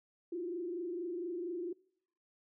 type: tone with frequency modulation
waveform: sine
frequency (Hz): 349.1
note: F4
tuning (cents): -1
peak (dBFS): -36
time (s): 0.32-1.73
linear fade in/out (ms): 5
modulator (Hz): 24.3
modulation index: 0.88
effects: noise-tail reverb RT60 0.7 s tail -25 dB re dry